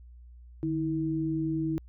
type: tone pair together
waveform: sine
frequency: 151.6 / 321.2 Hz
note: D#3 / E4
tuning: -45 / -45 cents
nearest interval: octave + minor second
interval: 1300 cents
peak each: -32 / -28 dBFS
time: 0.63-1.78 s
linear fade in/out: 0 ms
effects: added 60 Hz sine -47 dBFS peak until 1.88 s